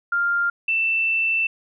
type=tone pair in turn; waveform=sine; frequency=1398 / 2667 Hz; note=F6 / E7; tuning=+1 / +20 cents; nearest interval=major seventh; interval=1119 cents; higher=second; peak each=-18 dBFS; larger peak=neither; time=0.12-0.5 / 0.68-1.47 s; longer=second; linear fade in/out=5 ms; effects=none